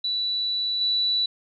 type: tone with level steps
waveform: sine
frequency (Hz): 3952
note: B7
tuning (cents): 0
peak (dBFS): -23 / -20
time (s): 0.04-1.26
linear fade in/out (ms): 5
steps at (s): 0.81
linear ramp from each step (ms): 2
effects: none